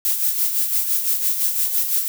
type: noise with tremolo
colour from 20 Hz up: violet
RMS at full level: -18 dBFS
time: 0.05-2.08 s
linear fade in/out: 0 ms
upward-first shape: sine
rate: 5.9 Hz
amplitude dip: 55%
effects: none